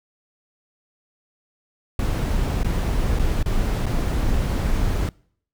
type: noise with dropouts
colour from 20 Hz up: brown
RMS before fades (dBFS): -21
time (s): 1.99-5.09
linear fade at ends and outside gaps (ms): 2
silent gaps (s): 2.633-2.645 / 3.19-3.194 / 3.429-3.459 / 3.859-3.864
effects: noise-tail reverb RT60 0.6 s tail -25 dB re dry